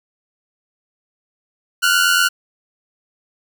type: tone pair together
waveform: sawtooth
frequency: 1396.9 / 1485.4 Hz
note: F6 / F#6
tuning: 0 / +6 cents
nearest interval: minor second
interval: 106 cents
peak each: -12 dBFS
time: 1.82-2.29 s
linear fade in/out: 20 ms
effects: none